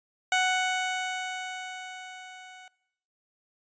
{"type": "tone with level ramp", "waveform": "15% pulse", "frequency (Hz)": 742, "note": "F#5", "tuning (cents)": 5, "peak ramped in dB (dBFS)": [-15, -40], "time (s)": [0.32, 2.68], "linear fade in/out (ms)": 2, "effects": ["noise-tail reverb RT60 0.8 s tail -22 dB re dry", "resampled to 16000 Hz"]}